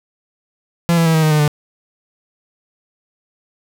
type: tone with pitch steps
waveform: 45% pulse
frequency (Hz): 170 / 166.21 / 162.51 / 158.89 / 155.35 / 151.89 / 148.51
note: F3 / E3 / E3 / D#3 / D#3 / D#3 / D3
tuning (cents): -46 / +15 / -24 / +37 / -2 / -41 / +20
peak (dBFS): -11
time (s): 0.89-1.478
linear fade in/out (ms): 0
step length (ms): 84
effects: none